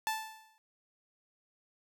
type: tone with exponential decay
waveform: sawtooth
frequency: 878 Hz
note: A5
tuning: 4 cents flat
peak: -25 dBFS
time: 0.07-0.58 s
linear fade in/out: 0 ms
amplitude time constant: 110 ms
effects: none